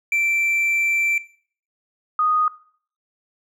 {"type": "tone pair in turn", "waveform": ["triangle", "sine"], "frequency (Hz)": [2342, 1240.6], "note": ["D7", "D#6"], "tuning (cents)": [-5, -5], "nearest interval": "major seventh", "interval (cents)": 1100, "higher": "first", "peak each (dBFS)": -16, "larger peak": "neither", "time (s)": [[0.12, 1.18], [2.19, 2.48]], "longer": "first", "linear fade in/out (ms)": 2, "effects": ["noise-tail reverb RT60 0.5 s tail -18 dB re dry"]}